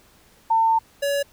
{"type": "tone pair in turn", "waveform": ["sine", "square"], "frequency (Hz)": [901, 565.6], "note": ["A5", "C#5"], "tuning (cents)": [41, 35], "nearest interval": "minor sixth", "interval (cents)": 806, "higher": "first", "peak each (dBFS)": [-15, -21], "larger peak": "first", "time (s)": [[0.5, 0.79], [1.02, 1.23]], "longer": "first", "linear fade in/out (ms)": 10, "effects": ["pink hiss -55 dBFS RMS until 1.32 s"]}